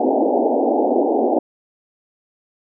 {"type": "band-pass noise", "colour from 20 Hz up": "pink", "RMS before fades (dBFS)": -17, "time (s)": [0, 1.39], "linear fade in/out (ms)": 5, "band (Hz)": [240, 840], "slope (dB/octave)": 96, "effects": []}